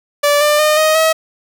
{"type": "tone with pitch steps", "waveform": "sawtooth", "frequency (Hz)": [581, 595.3, 609.9, 624.9, 640.2], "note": ["D5", "D5", "D#5", "D#5", "D#5"], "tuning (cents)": [-19, 23, -35, 7, 49], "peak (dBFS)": -6, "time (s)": [0.23, 1.13], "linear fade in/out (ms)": 10, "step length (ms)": 180, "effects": []}